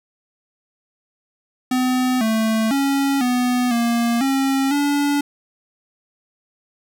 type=tone with pitch steps; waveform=square; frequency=254 / 221.3 / 276.5 / 247.8 / 234.7 / 270.5 / 286.9 Hz; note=B3 / A3 / C#4 / B3 / A#3 / C#4 / D4; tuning=+49 / +10 / -4 / +6 / +12 / -42 / -40 cents; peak=-17 dBFS; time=1.71-5.21 s; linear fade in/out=5 ms; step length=500 ms; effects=none